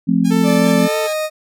sine chord, F major, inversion none, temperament just, 174.61 / 218.3 / 261.9 Hz, F3 / A3 / C4, 0 / -13 / +2 cents, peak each -16 dBFS, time 0.07-0.88 s, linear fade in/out 20 ms
5% pulse tone bursts, 815 Hz, G#5, 33 cents flat, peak -18 dBFS, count 3, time 0.24-1.14 s, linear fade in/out 20 ms, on 80 ms, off 330 ms
sawtooth tone with vibrato, 440 Hz, A4, in tune, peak -16 dBFS, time 0.3-1.08 s, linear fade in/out 20 ms, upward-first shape sine, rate 3.3 Hz, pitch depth 15 cents each way
40% pulse tone with pitch glide, 587.3 to 620.1 Hz, D5 to D#5, 0 to -6 cents, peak -17 dBFS, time 0.43-1.3 s, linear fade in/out 50 ms, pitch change +94 cents, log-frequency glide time 0.78-0.96 s
effects none

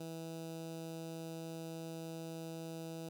15% pulse tone with notch filter, 163.4 Hz, E3, 15 cents flat, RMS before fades -45 dBFS, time 0-3.09 s, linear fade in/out 5 ms, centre 1800 Hz, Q 0.91, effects none

